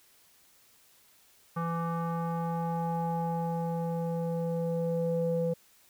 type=tone with low-pass filter sweep; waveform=square; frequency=167.4 Hz; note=E3; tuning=27 cents sharp; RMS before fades=-31 dBFS; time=1.56-5.54 s; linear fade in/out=10 ms; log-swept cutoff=1200 to 480 Hz; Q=4.4; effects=white hiss -62 dBFS RMS until 5.89 s